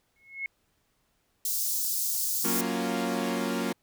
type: tone with exponential growth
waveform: sine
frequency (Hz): 2178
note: C#7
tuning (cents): -31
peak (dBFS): -27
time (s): 0.16-0.46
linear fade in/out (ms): 1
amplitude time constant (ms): 64
type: high-pass noise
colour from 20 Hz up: white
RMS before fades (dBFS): -29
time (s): 1.45-2.61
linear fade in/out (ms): 2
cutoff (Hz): 5100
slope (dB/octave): 24
type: chord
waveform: sawtooth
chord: Gb major seventh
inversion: none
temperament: equal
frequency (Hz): 185 / 233.1 / 277.2 / 349.2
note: Gb3 / Bb3 / Db4 / F4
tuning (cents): 0 / 0 / 0 / 0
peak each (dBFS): -30 / -27 / -30 / -31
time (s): 2.44-3.73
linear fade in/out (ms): 10
effects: pink hiss -72 dBFS RMS until 3.82 s